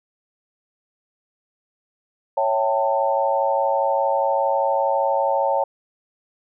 sine chord, A dominant seventh, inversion first, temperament equal with one note detuned, 554.4 / 659.3 / 784 / 896.4 Hz, C#5 / E5 / G5 / A5, 0 / 0 / 0 / +32 cents, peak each -21 / -26 / -24 / -22 dBFS, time 2.37-5.64 s, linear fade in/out 5 ms, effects none

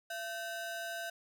45% pulse ring-modulated tone, 1108.7 Hz, C#6, in tune, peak -35 dBFS, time 0.1-1.1 s, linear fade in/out 5 ms, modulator 431 Hz, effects none

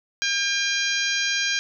harmonic tone, 803 Hz, G5, 41 cents sharp, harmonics 2 / 3 / 4 / 5 / 6 / 7 / 8, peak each -26 / -28 / -29 / -30 / -31 / -31 / -32 dBFS, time 0.22-1.59 s, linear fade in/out 0 ms, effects none

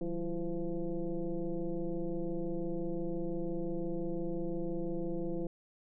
sine tone with frequency modulation, 162.1 Hz, E3, 29 cents flat, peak -32 dBFS, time 0.01-5.47 s, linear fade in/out 2 ms, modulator 175 Hz, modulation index 1.9, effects none

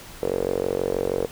sawtooth tone with band-pass filter, 46.25 Hz, F#1, in tune, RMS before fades -25 dBFS, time 0.22-1.27 s, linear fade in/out 10 ms, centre 470 Hz, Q 6.2, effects pink hiss -42 dBFS RMS until 1.31 s

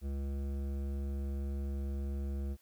sine tone with hard clipping, 69.3 Hz, C#2, in tune, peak -36 dBFS, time 0.01-2.57 s, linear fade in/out 50 ms, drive 13 dB, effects white hiss -69 dBFS RMS until 2.61 s

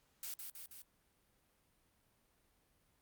blue noise with echo, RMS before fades -44 dBFS, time 0.23-0.34 s, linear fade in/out 2 ms, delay 160 ms, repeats 3, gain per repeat -3 dB, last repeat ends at 0.82 s, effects pink hiss -75 dBFS RMS until 3.01 s + Opus 48 kbps

